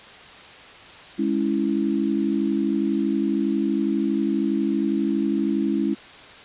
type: chord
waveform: sine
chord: C# minor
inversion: second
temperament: equal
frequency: 207.7 / 277.2 / 329.6 Hz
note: G#3 / C#4 / E4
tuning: 0 / 0 / 0 cents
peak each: -24 dBFS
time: 1.18-5.95 s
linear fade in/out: 20 ms
effects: white hiss -43 dBFS RMS until 6.44 s + resampled to 8000 Hz